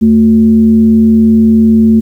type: tone with frequency modulation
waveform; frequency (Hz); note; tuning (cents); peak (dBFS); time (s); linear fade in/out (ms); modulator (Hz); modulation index
sine; 222.8; A3; +22; -3; 0.01-2.01; 20; 142; 0.36
effects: 7-bit